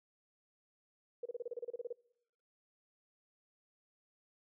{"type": "tone bursts", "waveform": "sine", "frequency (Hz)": 479.7, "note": "A#4", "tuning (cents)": 50, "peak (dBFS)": -37, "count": 13, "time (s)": [1.23, 1.928], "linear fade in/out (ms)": 5, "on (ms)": 26, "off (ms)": 30, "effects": ["noise-tail reverb RT60 0.8 s tail -25 dB re dry"]}